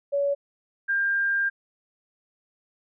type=tone pair in turn; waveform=sine; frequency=565 / 1598.1 Hz; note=C#5 / G6; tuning=+33 / +33 cents; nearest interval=octave + tritone; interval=1800 cents; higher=second; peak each=-21 dBFS; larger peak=neither; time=0.12-0.35 / 0.88-1.5 s; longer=second; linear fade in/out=20 ms; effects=none